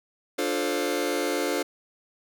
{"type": "chord", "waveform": "sawtooth", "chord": "D minor seventh", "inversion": "none", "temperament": "just", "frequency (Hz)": [293.7, 352.4, 440.5, 528.6], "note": ["D4", "F4", "A4", "C5"], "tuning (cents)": [0, 16, 2, 18], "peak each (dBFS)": -26, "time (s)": [0.38, 1.63], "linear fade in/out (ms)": 10, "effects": []}